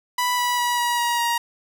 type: tone with pitch steps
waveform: sawtooth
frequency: 987.8 / 978.7 / 969.7 / 960.8 / 951.9 / 943.2 Hz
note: B5 / B5 / B5 / B5 / A#5 / A#5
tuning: 0 / -16 / -32 / -48 / +36 / +20 cents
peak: -16 dBFS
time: 0.18-1.38 s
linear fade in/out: 5 ms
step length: 200 ms
effects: none